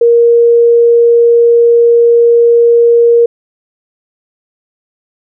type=tone; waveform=sine; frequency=469.8 Hz; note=A#4; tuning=13 cents sharp; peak=-3 dBFS; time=0.01-3.26 s; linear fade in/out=5 ms; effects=none